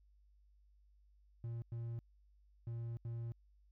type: tone bursts at uneven times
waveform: triangle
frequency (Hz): 116.54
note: A#2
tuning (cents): 0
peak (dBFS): -38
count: 4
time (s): 1.44-1.62 / 1.72-1.99 / 2.67-2.97 / 3.05-3.32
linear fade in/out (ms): 0
effects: added 50 Hz sine -65 dBFS peak until 3.71 s